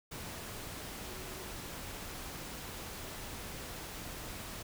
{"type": "tone in noise", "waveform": "sine", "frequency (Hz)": 374.3, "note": "F#4", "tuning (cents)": 20, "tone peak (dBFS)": -53, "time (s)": [1.04, 1.55], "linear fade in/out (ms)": 10, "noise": "pink", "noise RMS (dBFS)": -44, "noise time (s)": [0.11, 4.63], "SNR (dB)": -12, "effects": []}